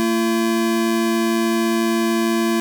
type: tone pair together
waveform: square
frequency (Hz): 226.3 / 340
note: A3 / F4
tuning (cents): +49 / -46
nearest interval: perfect fifth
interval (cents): 705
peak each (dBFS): -20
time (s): 0-2.6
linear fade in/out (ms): 0
effects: none